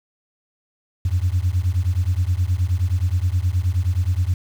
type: beating tone pair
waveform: sine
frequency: 85.5 / 95 Hz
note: F2 / F#2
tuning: -36 / +46 cents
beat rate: 9.5 Hz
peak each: -19 dBFS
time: 1.05-4.34 s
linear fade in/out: 5 ms
effects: tanh soft clip ceiling -11 dBFS + 7-bit